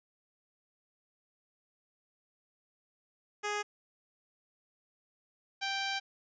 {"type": "tone pair in turn", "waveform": "10% pulse", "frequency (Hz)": [415.3, 784], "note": ["G#4", "G5"], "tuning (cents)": [0, 0], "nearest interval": "major seventh", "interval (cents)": 1100, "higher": "second", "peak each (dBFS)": -24, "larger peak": "neither", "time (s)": [[3.43, 3.63], [5.61, 6]], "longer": "second", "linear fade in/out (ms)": 20, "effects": ["resampled to 16000 Hz"]}